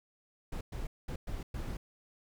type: noise bursts at uneven times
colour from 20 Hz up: brown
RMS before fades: -38 dBFS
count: 5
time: 0.52-0.61 / 0.72-0.87 / 1.08-1.16 / 1.27-1.43 / 1.54-1.77 s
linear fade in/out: 5 ms
effects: none

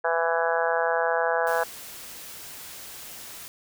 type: harmonic tone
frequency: 166.3 Hz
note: E3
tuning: 16 cents sharp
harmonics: 3 / 4 / 5 / 6 / 7 / 8 / 9 / 10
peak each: -27 / -27 / -29 / -31 / -35 / -35 / -31 / -31 dBFS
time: 0.04-1.64 s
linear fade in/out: 10 ms
type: noise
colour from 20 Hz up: white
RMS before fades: -41 dBFS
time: 1.47-3.48 s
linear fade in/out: 0 ms
effects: none

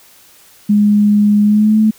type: tone with pitch glide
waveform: sine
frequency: 207.4 to 216.8 Hz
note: G#3 to A3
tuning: -2 to -25 cents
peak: -7 dBFS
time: 0.69-1.91 s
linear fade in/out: 10 ms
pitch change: +77 cents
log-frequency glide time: 1.43-1.78 s
effects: white hiss -45 dBFS RMS until 1.98 s

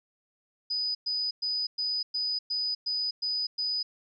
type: tone bursts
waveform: sine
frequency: 4978 Hz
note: D#8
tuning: in tune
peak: -27 dBFS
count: 9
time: 0.7-3.83 s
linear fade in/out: 10 ms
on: 250 ms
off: 110 ms
effects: none

